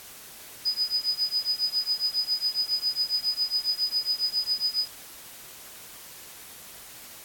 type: tone with tremolo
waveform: sine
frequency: 4978 Hz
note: D#8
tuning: in tune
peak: -20 dBFS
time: 0.65-4.88 s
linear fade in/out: 10 ms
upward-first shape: triangle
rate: 7.3 Hz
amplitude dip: 100%
effects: white hiss -45 dBFS RMS until 7.24 s + AAC 64 kbps